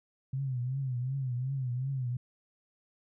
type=tone with vibrato; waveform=sine; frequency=129.5 Hz; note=C3; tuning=17 cents flat; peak=-30 dBFS; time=0.33-2.17 s; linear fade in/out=5 ms; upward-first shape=triangle; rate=2.7 Hz; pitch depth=130 cents each way; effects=none